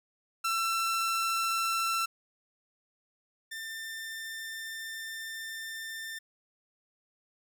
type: tone pair in turn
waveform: sawtooth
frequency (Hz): 1343 / 1792.7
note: E6 / A6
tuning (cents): +32 / +32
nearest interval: perfect fourth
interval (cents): 500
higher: second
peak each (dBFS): -24 / -34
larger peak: first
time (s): 0.44-2.06 / 3.51-6.19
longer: second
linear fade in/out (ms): 10
effects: none